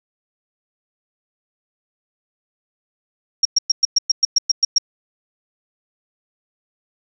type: tone bursts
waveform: sine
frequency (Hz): 5588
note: F8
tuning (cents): 0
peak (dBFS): -10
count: 11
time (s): 3.43-4.783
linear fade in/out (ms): 5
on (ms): 23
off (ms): 110
effects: none